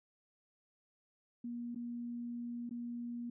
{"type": "tone with dropouts", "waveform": "sine", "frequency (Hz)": 238.5, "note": "A#3", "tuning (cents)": 40, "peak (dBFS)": -39, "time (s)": [1.44, 3.3], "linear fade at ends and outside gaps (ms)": 5, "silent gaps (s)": [[1.748, 1.758], [2.694, 2.709]], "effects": []}